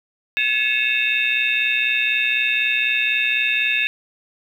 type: tone cluster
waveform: sine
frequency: 1706 / 2192 / 2589 / 2713 / 3663 Hz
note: G#6 / C#7 / E7 / E7 / A#7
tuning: +46 / -20 / -32 / +49 / -31 cents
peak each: -25 / -27 / -20 / -23 / -26 dBFS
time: 0.37-3.87 s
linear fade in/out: 0 ms
effects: 8-bit